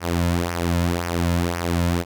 sawtooth tone with flanger, 86.2 Hz, F2, 22 cents flat, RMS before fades -22 dBFS, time 0-2.05 s, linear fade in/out 50 ms, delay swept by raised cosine 0.25 to 2.65 ms, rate 1.9 Hz, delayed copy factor -0.65, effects none

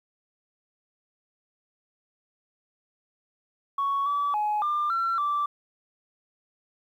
sine tone with pitch steps, 1113 / 1149 / 842 / 1195 / 1355 / 1168 Hz, C#6 / D6 / G#5 / D6 / E6 / D6, +7 / -38 / +24 / +30 / +47 / -10 cents, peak -22 dBFS, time 3.78-5.46 s, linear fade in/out 5 ms, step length 280 ms, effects tanh soft clip ceiling -20 dBFS + 10-bit

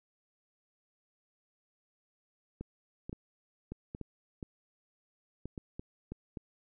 clicks, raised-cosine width 3 ms, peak -27 dBFS, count 12, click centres 2.61 / 3.095 / 3.129 / 3.72 / 3.949 / 4.013 / 4.428 / 5.456 / 5.578 / 5.795 / 6.12 / 6.372 s, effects none

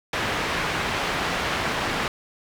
white low-pass noise, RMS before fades -26 dBFS, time 0.13-2.08 s, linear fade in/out 2 ms, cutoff 2200 Hz, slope 12 dB/octave, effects none

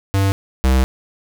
square tone pair in turn, 97.8 / 65.12 Hz, G2 / C2, -4 / -8 cents, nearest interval perfect fifth, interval 704 cents, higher first, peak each -14 / -12 dBFS, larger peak second, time 0.14-0.32 / 0.64-0.84 s, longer second, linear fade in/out 0 ms, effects none

